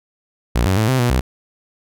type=tone with pitch steps; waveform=sawtooth; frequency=59.1 / 94.2 / 109.5 / 130.2 / 121.4 / 63.8 Hz; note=A#1 / F#2 / A2 / C3 / B2 / C2; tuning=+24 / +32 / -8 / -8 / -29 / -43 cents; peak=-10 dBFS; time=0.55-1.21 s; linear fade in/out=10 ms; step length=110 ms; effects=none